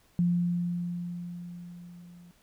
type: tone with level ramp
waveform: sine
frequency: 174.61 Hz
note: F3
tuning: in tune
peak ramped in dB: -21 to -49 dBFS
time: 0.19-2.31 s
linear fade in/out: 0 ms
effects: pink hiss -64 dBFS RMS until 2.42 s